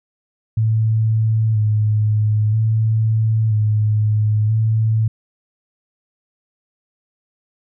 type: tone with vibrato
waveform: sine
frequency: 108.7 Hz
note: A2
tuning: 21 cents flat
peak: -13 dBFS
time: 0.57-5.08 s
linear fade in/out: 5 ms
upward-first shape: square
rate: 0.51 Hz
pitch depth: 30 cents each way
effects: none